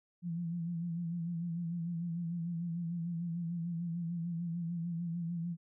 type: tone with vibrato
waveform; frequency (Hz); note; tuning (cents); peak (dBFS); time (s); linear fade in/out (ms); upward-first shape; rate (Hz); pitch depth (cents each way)
sine; 169.9; F3; -47; -34; 0.22-5.57; 50; sine; 6.7; 55
effects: none